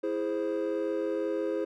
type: chord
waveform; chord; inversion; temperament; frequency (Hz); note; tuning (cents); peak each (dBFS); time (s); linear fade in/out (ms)
triangle; E augmented; none; equal; 329.6 / 415.3 / 523.3; E4 / G#4 / B#4; 0 / 0 / 0; -30; 0.03-1.65; 10
effects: tanh soft clip ceiling -19 dBFS